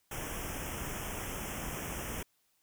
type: band-stop noise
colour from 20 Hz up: pink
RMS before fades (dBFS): -39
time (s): 0.11-2.23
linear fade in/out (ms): 5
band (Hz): 3300 to 5400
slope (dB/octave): 96
effects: white hiss -74 dBFS RMS until 2.62 s